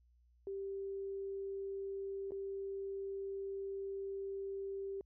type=tone with dropouts; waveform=sine; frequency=392 Hz; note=G4; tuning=in tune; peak=-39 dBFS; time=0.47-5.01 s; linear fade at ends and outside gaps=1 ms; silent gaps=2.308-2.319 s; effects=added 60 Hz sine -66 dBFS peak until 5.05 s